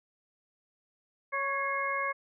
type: harmonic tone with a mistuned harmonic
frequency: 554 Hz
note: C#5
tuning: 1 cent flat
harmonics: 1 / 2 / 3 / 4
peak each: -37 / -32 / -36 / -34 dBFS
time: 1.32-2.13 s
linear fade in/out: 20 ms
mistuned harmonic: 4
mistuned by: -49 cents
effects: none